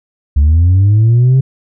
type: linear sweep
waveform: sine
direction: up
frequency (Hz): 69 to 134.9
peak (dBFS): -3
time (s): 0.36-1.41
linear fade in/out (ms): 10
effects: tanh soft clip ceiling -4 dBFS